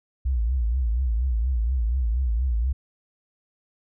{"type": "tone with vibrato", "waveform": "sine", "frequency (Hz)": 60.1, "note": "B1", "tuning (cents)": -46, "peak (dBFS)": -20, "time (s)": [0.25, 2.73], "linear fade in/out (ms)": 10, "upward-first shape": "triangle", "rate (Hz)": 4.2, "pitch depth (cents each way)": 210, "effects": []}